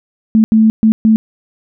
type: tone bursts at uneven times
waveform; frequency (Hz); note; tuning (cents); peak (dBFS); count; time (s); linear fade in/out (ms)
sine; 220; A3; 0; -5; 4; 0.35-0.44 / 0.52-0.7 / 0.83-0.92 / 1.05-1.16; 0
effects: none